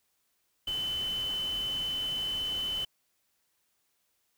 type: tone in noise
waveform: sine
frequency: 3032 Hz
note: F#7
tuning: 42 cents sharp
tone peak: -30 dBFS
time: 0.67-2.85 s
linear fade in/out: 5 ms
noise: pink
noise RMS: -45 dBFS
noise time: 0.67-2.85 s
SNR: +12 dB
effects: white hiss -75 dBFS RMS until 4.37 s